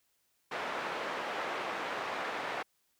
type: band-pass noise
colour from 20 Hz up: pink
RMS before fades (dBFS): -37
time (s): 0.51-2.63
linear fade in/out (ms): 10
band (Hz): 520 to 2100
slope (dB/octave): 12
effects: white hiss -75 dBFS RMS until 2.99 s